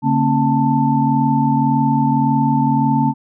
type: tone cluster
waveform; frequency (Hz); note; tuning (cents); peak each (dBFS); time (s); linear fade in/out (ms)
sine; 142.7 / 228.4 / 270.2 / 886; D3 / A#3 / C#4 / A5; -49 / -35 / -44 / +12; -18; 0.02-3.14; 50
effects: none